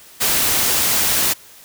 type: noise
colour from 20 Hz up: white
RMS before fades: -17 dBFS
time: 0.2-1.34 s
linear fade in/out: 20 ms
effects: white hiss -44 dBFS RMS until 1.64 s